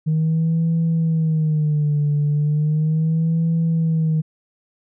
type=tone with vibrato; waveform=sine; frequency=155.56 Hz; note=D#3; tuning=in tune; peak=-14 dBFS; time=0.06-4.22 s; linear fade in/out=20 ms; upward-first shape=sine; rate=0.36 Hz; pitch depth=100 cents each way; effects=tanh soft clip ceiling -13 dBFS